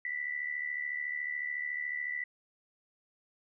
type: tone with amplitude modulation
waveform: sine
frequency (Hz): 1975.5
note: B6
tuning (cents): 0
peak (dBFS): -30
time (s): 0.05-2.24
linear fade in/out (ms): 2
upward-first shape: sine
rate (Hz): 73.9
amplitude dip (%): 70
effects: none